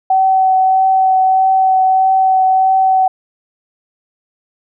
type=tone with vibrato; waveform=sine; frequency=759 Hz; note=F#5; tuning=44 cents sharp; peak=-8 dBFS; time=0.1-3.08 s; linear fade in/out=5 ms; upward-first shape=triangle; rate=1.6 Hz; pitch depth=12 cents each way; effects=none